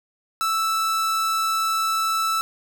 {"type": "tone", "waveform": "45% pulse", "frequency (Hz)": 1318.5, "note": "E6", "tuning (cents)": 0, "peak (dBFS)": -20, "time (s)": [0.41, 2.41], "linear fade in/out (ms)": 0, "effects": []}